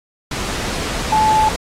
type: tone in noise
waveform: sine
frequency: 867 Hz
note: A5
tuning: 26 cents flat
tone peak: -11 dBFS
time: 1.12-1.49 s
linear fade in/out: 5 ms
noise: pink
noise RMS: -23 dBFS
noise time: 0.31-1.56 s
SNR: +9 dB
effects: low-pass 8000 Hz 12 dB/octave + AAC 48 kbps